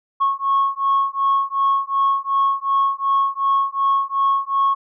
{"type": "beating tone pair", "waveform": "sine", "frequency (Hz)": [1096, 1098.7], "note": ["C#6", "C#6"], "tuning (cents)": [-20, -16], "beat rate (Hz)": 2.7, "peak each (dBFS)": -18, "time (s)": [0.2, 4.75], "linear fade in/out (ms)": 20, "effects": ["tanh soft clip ceiling -10 dBFS"]}